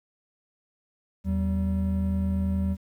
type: tone pair together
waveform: triangle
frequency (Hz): 80.73 / 192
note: E2 / G3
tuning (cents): -36 / -36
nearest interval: octave + minor third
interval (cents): 1500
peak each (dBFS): -24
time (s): 1.24-2.77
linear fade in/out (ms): 50
effects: 10-bit